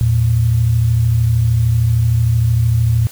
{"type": "tone pair together", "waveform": "sine", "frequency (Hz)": [82.41, 115.57], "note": ["E2", "A#2"], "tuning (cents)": [0, -14], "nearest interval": "tritone", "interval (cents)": 586, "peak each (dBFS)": [-18, -11], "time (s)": [0.01, 3.07], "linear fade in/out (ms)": 0, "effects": ["white hiss -38 dBFS RMS until 3.11 s"]}